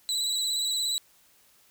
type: tone with vibrato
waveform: 30% pulse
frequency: 3951 Hz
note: B7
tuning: in tune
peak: -23 dBFS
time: 0.09-0.98 s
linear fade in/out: 0 ms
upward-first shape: square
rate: 17 Hz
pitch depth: 28 cents each way
effects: white hiss -61 dBFS RMS until 1.7 s